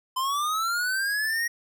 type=linear sweep; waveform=square; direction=up; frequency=1020 to 1892 Hz; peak=-25 dBFS; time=0.16-1.48 s; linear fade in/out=10 ms; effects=none